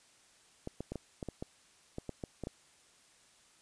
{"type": "clicks", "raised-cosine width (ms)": 2, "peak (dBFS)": -25, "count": 12, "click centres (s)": [0.674, 0.806, 0.92, 0.957, 1.228, 1.287, 1.425, 1.984, 2.093, 2.238, 2.437, 2.471], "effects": ["white hiss -64 dBFS RMS until 3.61 s", "resampled to 22050 Hz"]}